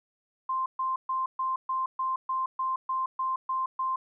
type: tone bursts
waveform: sine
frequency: 1046.5 Hz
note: C6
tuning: in tune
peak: -26 dBFS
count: 12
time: 0.49-3.96 s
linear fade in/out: 5 ms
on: 170 ms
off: 130 ms
effects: none